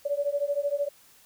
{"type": "beating tone pair", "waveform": "sine", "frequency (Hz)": [566, 579], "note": ["C#5", "D5"], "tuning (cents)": [36, -25], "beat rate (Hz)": 13, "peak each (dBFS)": -28, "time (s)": [0.05, 0.89], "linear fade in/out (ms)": 10, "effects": ["white hiss -57 dBFS RMS until 1.25 s"]}